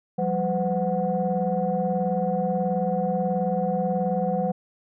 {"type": "tone cluster", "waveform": "sine", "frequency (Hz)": [176.1, 194.6, 507, 738], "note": ["F3", "G3", "B4", "F#5"], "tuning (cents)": [15, -12, 45, -5], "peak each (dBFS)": [-27, -27, -26, -27], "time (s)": [0.18, 4.52], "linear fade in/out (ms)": 10, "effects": ["tanh soft clip ceiling -13 dBFS"]}